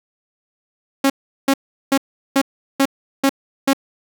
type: tone bursts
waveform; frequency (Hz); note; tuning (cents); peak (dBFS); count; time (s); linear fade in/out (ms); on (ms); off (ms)
sawtooth; 273; C#4; -26; -8; 7; 1.04-3.733; 5; 59; 380
effects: none